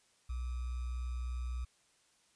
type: tone with sample-and-hold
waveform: sine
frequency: 61.74 Hz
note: B1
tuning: in tune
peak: -35 dBFS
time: 0.29-1.65 s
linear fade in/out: 10 ms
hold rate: 1225 Hz
effects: white hiss -70 dBFS RMS until 2.35 s + resampled to 22050 Hz